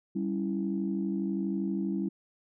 sine chord, C# diminished, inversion second, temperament equal, 196 / 277.2 / 329.6 Hz, G3 / C#4 / E4, 0 / 0 / 0 cents, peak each -30 / -35 / -33 dBFS, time 0.15-2.09 s, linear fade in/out 10 ms, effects tanh soft clip ceiling -19 dBFS

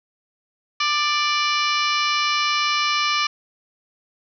harmonic tone with a mistuned harmonic, 587.3 Hz, D5, in tune, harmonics 2 / 3 / 4 / 5 / 6 / 7 / 8 / 9 / 10, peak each -22 / -31 / -24 / -27 / -33 / -29 / -34 / -29 / -36 dBFS, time 0.8-3.27 s, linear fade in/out 5 ms, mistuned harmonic 2, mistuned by +18 cents, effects none

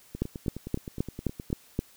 two click trains, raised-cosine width 3 ms, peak -23 / -13 dBFS, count 14 / 7, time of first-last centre 0.15-1.503 / 0.22-1.791 s, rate 9.61 / 3.82 Hz, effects white hiss -57 dBFS RMS until 1.96 s

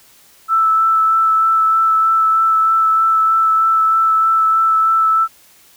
sine tone with vibrato, 1318.5 Hz, E6, in tune, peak -10 dBFS, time 0.48-5.28 s, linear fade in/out 50 ms, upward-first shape sine, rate 3.2 Hz, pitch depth 10 cents each way, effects white hiss -48 dBFS RMS until 5.76 s

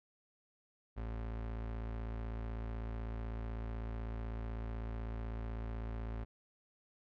35% pulse tone, 56 Hz, A1, 31 cents sharp, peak -37 dBFS, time 0.96-6.25 s, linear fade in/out 20 ms, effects low-pass 2000 Hz 12 dB/octave

